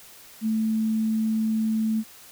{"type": "tone", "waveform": "sine", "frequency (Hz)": 220, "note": "A3", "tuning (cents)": 0, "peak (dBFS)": -21, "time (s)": [0.41, 2.04], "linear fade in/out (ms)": 50, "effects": ["white hiss -48 dBFS RMS until 2.31 s"]}